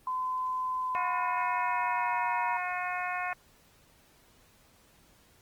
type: tone with pitch glide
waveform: sine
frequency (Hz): 1021 to 958.1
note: C6 to A#5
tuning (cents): -43 to +47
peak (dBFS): -29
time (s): 0.07-2.57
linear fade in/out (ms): 2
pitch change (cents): -110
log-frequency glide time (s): 0.81-2.29
type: harmonic tone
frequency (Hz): 360.7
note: F#4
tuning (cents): -44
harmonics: 2 / 3 / 4 / 5 / 6 / 7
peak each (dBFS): -35 / -37 / -38 / -39 / -40 / -40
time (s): 0.95-3.33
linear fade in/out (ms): 0
effects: pink hiss -62 dBFS RMS until 5.41 s + Opus 24 kbps